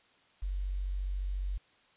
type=tone with quantisation; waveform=sine; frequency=47.17 Hz; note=F#1; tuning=34 cents sharp; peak=-31 dBFS; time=0.42-1.58 s; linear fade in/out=10 ms; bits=10; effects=white hiss -65 dBFS RMS until 1.96 s + resampled to 8000 Hz